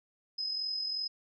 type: tone with amplitude modulation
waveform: sine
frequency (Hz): 5070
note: D#8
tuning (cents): +32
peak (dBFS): -30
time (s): 0.38-1.08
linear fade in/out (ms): 10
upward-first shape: sine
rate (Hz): 42.8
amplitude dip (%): 45
effects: none